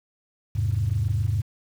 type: chord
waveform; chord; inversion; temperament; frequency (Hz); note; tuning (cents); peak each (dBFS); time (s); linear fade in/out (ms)
sine; E augmented; none; equal; 82.41 / 103.83 / 130.81; E2 / G#2 / B#2; 0 / 0 / 0; -27 / -22 / -28; 0.55-1.42; 10
effects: tanh soft clip ceiling -14 dBFS + 8-bit